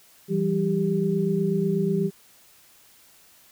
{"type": "tone cluster", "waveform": "sine", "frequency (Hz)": [167, 195.2, 394.3], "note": ["E3", "G3", "G4"], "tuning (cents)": [23, -7, 10], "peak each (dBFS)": -25, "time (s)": [0.28, 2.11], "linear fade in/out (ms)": 50, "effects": ["white hiss -55 dBFS RMS until 3.51 s"]}